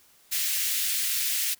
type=high-pass noise; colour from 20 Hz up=white; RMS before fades=-27 dBFS; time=0.31-1.55 s; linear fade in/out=20 ms; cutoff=1900 Hz; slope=24 dB/octave; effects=white hiss -59 dBFS RMS until 1.59 s